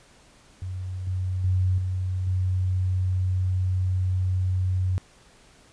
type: tone with level steps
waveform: sine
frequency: 92.5 Hz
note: F#2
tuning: in tune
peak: -29 / -24 / -19 / -24 / -21 dBFS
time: 0.62-4.98 s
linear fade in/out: 0 ms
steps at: 1.07 / 1.44 / 1.78 / 2.27 s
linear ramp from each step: 2 ms
effects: pink hiss -55 dBFS RMS until 5.72 s + resampled to 22050 Hz